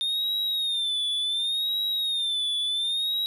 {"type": "tone with vibrato", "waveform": "triangle", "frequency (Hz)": 3644, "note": "A#7", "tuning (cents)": -40, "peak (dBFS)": -23, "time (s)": [0.01, 3.26], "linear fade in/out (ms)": 0, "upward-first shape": "sine", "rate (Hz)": 0.69, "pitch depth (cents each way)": 96, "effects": []}